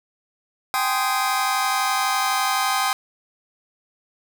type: chord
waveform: sawtooth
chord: Ab major seventh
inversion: third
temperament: just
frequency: 778.7 / 830.6 / 1038.3 / 1245.9 Hz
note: G5 / Ab5 / C6 / Eb6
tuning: -12 / 0 / -14 / +2 cents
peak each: -20 / -25 / -21 / -21 dBFS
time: 0.74-2.93 s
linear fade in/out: 0 ms
effects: none